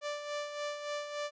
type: tone with tremolo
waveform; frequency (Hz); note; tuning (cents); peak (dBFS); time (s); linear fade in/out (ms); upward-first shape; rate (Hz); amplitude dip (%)
sawtooth; 587.3; D5; 0; -30; 0.01-1.31; 50; sine; 3.5; 55
effects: resampled to 16000 Hz